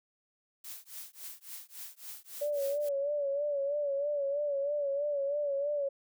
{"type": "noise with tremolo", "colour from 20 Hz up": "blue", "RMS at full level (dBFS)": -42, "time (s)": [0.64, 2.89], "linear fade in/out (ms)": 5, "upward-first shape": "triangle", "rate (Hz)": 3.6, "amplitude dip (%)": 100}
{"type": "tone with vibrato", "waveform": "sine", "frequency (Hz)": 571, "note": "D5", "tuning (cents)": -49, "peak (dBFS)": -29, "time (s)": [2.41, 5.89], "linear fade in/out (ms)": 10, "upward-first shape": "sine", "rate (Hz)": 3.1, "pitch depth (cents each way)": 62}
{"effects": []}